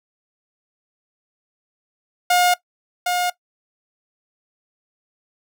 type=tone with echo; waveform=sawtooth; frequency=715 Hz; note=F5; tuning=41 cents sharp; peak=-10 dBFS; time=2.3-2.54 s; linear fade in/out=5 ms; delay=760 ms; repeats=1; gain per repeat=-5 dB; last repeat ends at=3.3 s; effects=noise-tail reverb RT60 0.1 s tail -19 dB re dry